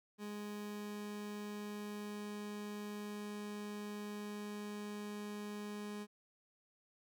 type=tone; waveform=30% pulse; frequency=207.7 Hz; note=G#3; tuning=in tune; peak=-40 dBFS; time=0.18-6.07 s; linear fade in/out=50 ms; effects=none